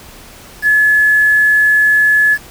sine tone with quantisation, 1710 Hz, A6, 50 cents flat, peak -7 dBFS, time 0.62-2.38 s, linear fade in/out 50 ms, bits 5, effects pink hiss -37 dBFS RMS until 2.5 s

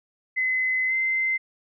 sine tone with pitch glide, 2036 to 2072 Hz, C7 to C7, -48 to -17 cents, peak -21 dBFS, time 0.36-1.38 s, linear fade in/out 20 ms, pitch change +31 cents, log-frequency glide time 0.88-0.93 s, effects none

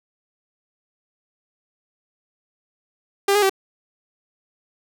sawtooth tone with pitch steps, 398.1 / 413.8 / 386.2 Hz, G4 / G#4 / G4, +27 / -6 / -26 cents, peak -11 dBFS, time 3.28-3.496 s, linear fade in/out 5 ms, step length 72 ms, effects none

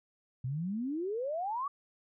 sine exponential sweep, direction up, 121.4 to 1169 Hz, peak -32 dBFS, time 0.44-1.68 s, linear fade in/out 5 ms, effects none

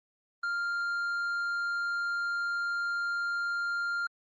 sine tone with tanh clipping, 1396.9 Hz, F6, in tune, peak -30 dBFS, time 0.43-4.07 s, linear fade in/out 5 ms, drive 5 dB, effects Opus 24 kbps

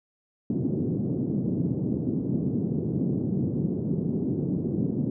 pink band-pass noise, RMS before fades -27 dBFS, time 0.5-5.1 s, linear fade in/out 2 ms, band 130 to 340 Hz, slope 24 dB/octave, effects none

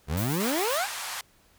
25% pulse exponential sweep, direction up, 67.6 to 885 Hz, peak -22 dBFS, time 0.07-0.88 s, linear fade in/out 50 ms
blue noise with tremolo, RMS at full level -34 dBFS, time 0.17-0.78 s, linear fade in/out 5 ms, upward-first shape triangle, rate 7.4 Hz, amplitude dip 40%
pink band-pass noise, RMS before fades -35 dBFS, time 0.4-1.21 s, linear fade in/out 2 ms, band 810 to 13000 Hz, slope 24 dB/octave
effects pink hiss -61 dBFS RMS until 1.58 s

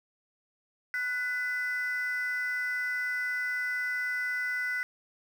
triangle ring-modulated tone, 1742 Hz, A6, 18 cents flat, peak -23 dBFS, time 0.94-4.83 s, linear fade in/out 0 ms, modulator 263 Hz, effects tanh soft clip ceiling -23 dBFS + 9-bit

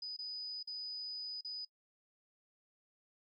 sine tone with dropouts, 4978 Hz, D#8, in tune, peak -40 dBFS, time 0.02-1.65 s, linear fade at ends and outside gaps 5 ms, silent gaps 0.166-0.188 / 0.629-0.673 / 1.41-1.447 s, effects noise-tail reverb RT60 0.1 s tail -24 dB re dry

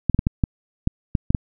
clicks, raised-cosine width 5 ms, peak -5 dBFS, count 9, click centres 0.097 / 0.146 / 0.191 / 0.269 / 0.438 / 0.874 / 1.152 / 1.305 / 1.348 s, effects none

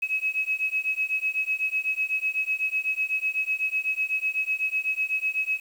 sine beating tone pair, 2557 / 2565 Hz, D#7 / E7, +47 / -48 cents, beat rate 8 Hz, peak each -27 dBFS, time 0.02-5.6 s, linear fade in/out 10 ms, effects 8-bit

